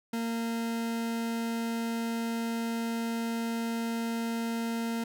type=tone; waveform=40% pulse; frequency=230 Hz; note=A#3; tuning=23 cents flat; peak=-29 dBFS; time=0.13-5.04 s; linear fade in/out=5 ms; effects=none